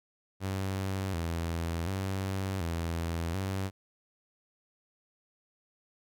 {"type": "tone with vibrato", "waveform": "sawtooth", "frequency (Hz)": 89.6, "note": "F2", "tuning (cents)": 45, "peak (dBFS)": -27, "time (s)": [0.4, 3.71], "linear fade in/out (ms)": 50, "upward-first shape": "square", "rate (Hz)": 0.68, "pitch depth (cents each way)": 120, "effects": []}